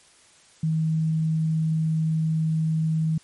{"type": "tone", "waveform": "sine", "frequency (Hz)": 159.1, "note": "D#3", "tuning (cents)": 39, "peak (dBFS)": -20, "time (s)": [0.63, 3.18], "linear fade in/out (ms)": 5, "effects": ["white hiss -55 dBFS RMS until 3.23 s", "MP3 48 kbps"]}